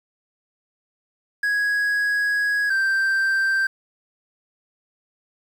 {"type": "tone pair in turn", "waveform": "triangle", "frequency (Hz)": [1661.2, 1568.9], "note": ["G#6", "G6"], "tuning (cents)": [0, 1], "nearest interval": "minor second", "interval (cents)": 99, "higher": "first", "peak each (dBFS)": [-17, -16], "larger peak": "second", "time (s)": [[1.43, 2.7], [2.7, 3.67]], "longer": "first", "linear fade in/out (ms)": 5, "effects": ["8-bit"]}